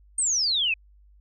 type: exponential sweep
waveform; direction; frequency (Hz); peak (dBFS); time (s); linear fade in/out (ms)
sine; down; 8870 to 2489; -21; 0.18-0.74; 5
effects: added 50 Hz sine -52 dBFS peak until 1.2 s